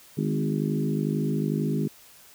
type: harmonic tone with a mistuned harmonic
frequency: 51.1 Hz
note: G#1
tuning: 27 cents flat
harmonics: 3 / 4 / 5 / 6 / 7 / 8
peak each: -27 / -29 / -31 / -33 / -34 / -35 dBFS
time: 0.17-1.88 s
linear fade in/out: 10 ms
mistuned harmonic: 4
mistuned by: +19 cents
effects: white hiss -52 dBFS RMS until 2.34 s